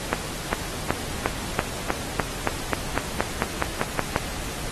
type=accelerating click train; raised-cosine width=0.5 ms; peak=-5 dBFS; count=16; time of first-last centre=0.13-4.161 s; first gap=400 ms; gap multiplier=0.94; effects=pink hiss -33 dBFS RMS until 4.71 s + AAC 32 kbps